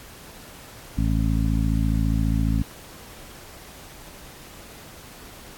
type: harmonic tone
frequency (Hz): 54.7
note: A1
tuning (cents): -9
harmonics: 1 / 2 / 3 / 4 / 5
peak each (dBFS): -22 / -25 / -27 / -28 / -29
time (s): 0.97-2.63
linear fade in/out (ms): 10
effects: pink hiss -44 dBFS RMS until 5.57 s + AAC 64 kbps